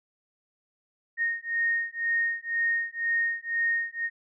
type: beating tone pair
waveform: sine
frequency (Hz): 1852 / 1854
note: A#6 / A#6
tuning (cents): -12 / -10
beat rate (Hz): 2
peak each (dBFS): -28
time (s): 1.17-4.1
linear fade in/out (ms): 50
effects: none